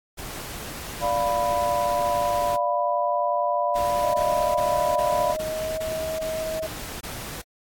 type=noise; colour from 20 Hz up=pink; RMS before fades=-35 dBFS; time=0.17-2.57 s; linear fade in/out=20 ms
type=chord; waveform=sine; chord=B diminished; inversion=first; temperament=equal; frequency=587.3 / 698.5 / 987.8 Hz; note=D5 / F5 / B5; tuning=0 / 0 / 0 cents; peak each=-25 dBFS; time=1-5.36 s; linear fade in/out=50 ms
type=noise bursts; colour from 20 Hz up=pink; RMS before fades=-35 dBFS; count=9; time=3.75-7.42 s; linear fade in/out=10 ms; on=390 ms; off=20 ms
type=tone with pitch glide; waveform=sine; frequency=622.3 to 636.8 Hz; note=D#5 to D#5; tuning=0 to +40 cents; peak=-26 dBFS; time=4.03-6.67 s; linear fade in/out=10 ms; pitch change=+40 cents; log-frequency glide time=5.27-5.84 s
effects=AAC 64 kbps